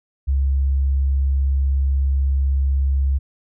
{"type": "tone", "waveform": "sine", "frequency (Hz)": 68.1, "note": "C#2", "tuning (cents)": -30, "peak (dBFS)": -15, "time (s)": [0.27, 3.19], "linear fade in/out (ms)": 20, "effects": []}